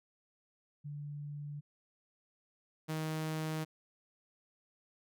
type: tone pair in turn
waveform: sine / sawtooth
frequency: 146 / 157.2 Hz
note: D3 / D#3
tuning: -10 / +18 cents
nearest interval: minor second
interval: 128 cents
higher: second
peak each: -40 / -31 dBFS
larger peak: second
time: 0.84-1.61 / 2.88-3.65 s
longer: neither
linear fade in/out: 20 ms
effects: none